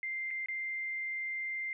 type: tone with dropouts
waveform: sine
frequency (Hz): 2093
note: C7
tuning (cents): 0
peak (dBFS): -34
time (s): 0.03-1.73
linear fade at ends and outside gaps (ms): 1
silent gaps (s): 0.306-0.31 / 0.46-0.485
effects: none